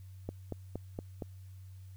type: click train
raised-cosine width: 2 ms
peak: -24 dBFS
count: 5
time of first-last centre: 0.29-1.222 s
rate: 4.29 Hz
effects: added 94 Hz sine -47 dBFS peak until 1.96 s + white hiss -69 dBFS RMS until 1.96 s